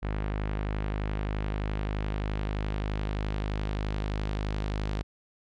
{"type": "tone with low-pass filter sweep", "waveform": "sawtooth", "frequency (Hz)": 51.6, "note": "G#1", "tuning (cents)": -10, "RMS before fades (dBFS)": -31, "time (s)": [0.02, 5.03], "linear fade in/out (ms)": 20, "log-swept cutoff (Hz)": [2200, 4500], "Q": 1.1, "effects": []}